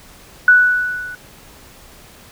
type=tone with level ramp; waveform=sine; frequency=1480 Hz; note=F#6; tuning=in tune; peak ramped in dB=-4 to -28 dBFS; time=0.48-1.15 s; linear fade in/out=2 ms; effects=pink hiss -43 dBFS RMS until 2.31 s